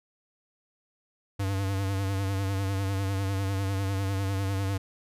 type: tone with vibrato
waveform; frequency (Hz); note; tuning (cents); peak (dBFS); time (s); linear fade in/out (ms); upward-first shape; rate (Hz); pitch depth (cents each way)
square; 97.4; G2; -11; -27; 1.39-4.78; 10; sine; 10; 47
effects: resampled to 32000 Hz